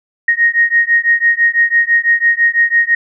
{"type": "beating tone pair", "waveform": "sine", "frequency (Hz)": [1864.7, 1870.7], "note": ["A#6", "A#6"], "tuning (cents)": [0, 6], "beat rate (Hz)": 6, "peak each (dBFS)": -12, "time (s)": [0.28, 2.95], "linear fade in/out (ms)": 5, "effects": []}